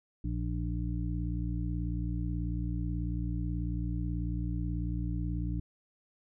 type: harmonic tone with a mistuned harmonic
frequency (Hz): 58.3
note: A#1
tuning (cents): +1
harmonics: 1 / 2 / 3 / 5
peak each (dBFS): -33 / -36 / -38 / -40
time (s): 0.24-5.6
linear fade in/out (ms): 5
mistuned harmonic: 5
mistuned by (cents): +37
effects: none